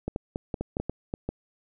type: clicks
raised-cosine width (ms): 2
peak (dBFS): -16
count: 10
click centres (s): 0.08 / 0.161 / 0.359 / 0.542 / 0.61 / 0.769 / 0.8 / 0.896 / 1.139 / 1.29
effects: none